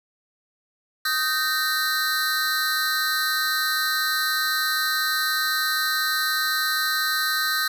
square tone cluster, 1250 / 1543 / 1843 / 4086 Hz, D#6 / G6 / A#6 / C8, +8 / -28 / -20 / -42 cents, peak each -29 / -26 / -30 / -27 dBFS, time 1.05-7.68 s, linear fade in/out 5 ms, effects none

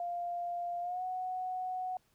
sine tone with pitch glide, 698.5 to 739.2 Hz, F5 to F#5, 0 to -2 cents, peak -34 dBFS, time 0-1.97 s, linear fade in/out 2 ms, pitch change +98 cents, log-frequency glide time 0.81-1.03 s, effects pink hiss -72 dBFS RMS until 2.14 s

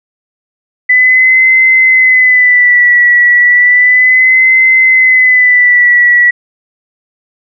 sine tone with vibrato, 1997 Hz, B6, 19 cents sharp, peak -3 dBFS, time 0.89-6.31 s, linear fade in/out 10 ms, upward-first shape sine, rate 0.33 Hz, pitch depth 51 cents each way, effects none

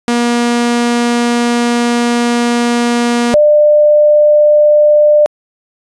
sawtooth / sine tone pair in turn, 238.5 / 597.3 Hz, A#3 / D5, +40 / +29 cents, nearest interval octave + major third, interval 1589 cents, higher second, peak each -6 / -4 dBFS, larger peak second, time 0.08-3.34 / 3.34-5.26 s, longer first, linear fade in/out 0 ms, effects resampled to 22050 Hz

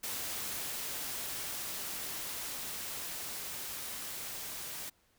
white noise with level ramp, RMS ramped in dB -38 to -42 dBFS, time 0.03-4.9 s, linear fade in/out 10 ms, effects pink hiss -70 dBFS RMS until 5.18 s

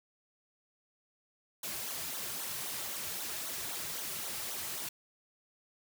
white noise with flanger, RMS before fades -39 dBFS, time 1.63-4.89 s, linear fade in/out 5 ms, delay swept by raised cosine 0.39 to 4.19 ms, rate 3.8 Hz, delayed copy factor -0.8, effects none

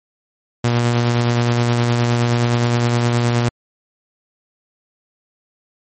sawtooth tone with tremolo, 119.5 Hz, A#2, 43 cents sharp, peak -9 dBFS, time 0.64-3.49 s, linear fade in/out 5 ms, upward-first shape sine, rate 9.6 Hz, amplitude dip 25%, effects MP3 32 kbps

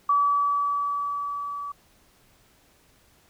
sine tone with level ramp, 1147 Hz, D6, 41 cents flat, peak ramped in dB -17 to -31 dBFS, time 0.09-1.72 s, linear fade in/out 5 ms, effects pink hiss -60 dBFS RMS until 3.29 s

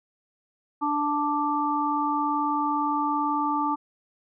harmonic tone, 293.7 Hz, D4, in tune, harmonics 1 / 3 / 4, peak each -28 / -26 / -27 dBFS, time 0.81-3.76 s, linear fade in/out 20 ms, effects none

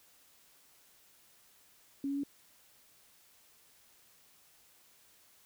sine tone with pitch steps, 277.2 / 279.9 / 282.7 Hz, C#4 / C#4 / C#4, 0 / +17 / +34 cents, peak -32 dBFS, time 2.04-2.235 s, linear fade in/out 2 ms, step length 65 ms, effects white hiss -64 dBFS RMS until 5.45 s

